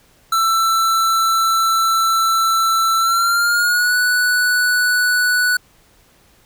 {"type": "tone with pitch glide", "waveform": "square", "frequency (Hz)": [1334, 1480.2], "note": ["E6", "F#6"], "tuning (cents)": [20, 0], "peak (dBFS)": -14, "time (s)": [0.32, 5.57], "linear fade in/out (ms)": 5, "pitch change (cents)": 180, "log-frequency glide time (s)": [2.98, 3.96], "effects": ["pink hiss -53 dBFS RMS until 6.45 s"]}